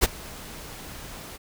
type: noise with ADSR envelope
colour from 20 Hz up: pink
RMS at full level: -17 dBFS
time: 0.01-1.38 s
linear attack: 28 ms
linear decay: 26 ms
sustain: -23 dB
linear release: 26 ms
effects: none